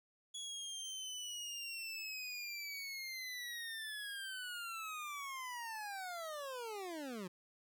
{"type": "linear sweep", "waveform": "25% pulse", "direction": "down", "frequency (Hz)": [3377, 171.5], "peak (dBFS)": -39, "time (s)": [0.34, 7.28], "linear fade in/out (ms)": 10, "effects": []}